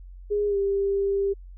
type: tone with pitch glide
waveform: sine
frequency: 412.5 to 396.2 Hz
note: G#4 to G4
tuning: -12 to +18 cents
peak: -21 dBFS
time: 0.3-1.34 s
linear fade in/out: 20 ms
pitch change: -70 cents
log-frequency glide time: 0.47-0.57 s
effects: added 45 Hz sine -40 dBFS peak until 1.57 s